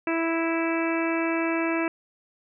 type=harmonic tone; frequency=329.6 Hz; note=E4; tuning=in tune; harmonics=1 / 2 / 3 / 4 / 5 / 6 / 7 / 8; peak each=-25 / -31 / -34 / -35 / -35 / -38 / -34 / -35 dBFS; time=0.07-1.88 s; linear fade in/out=2 ms; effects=none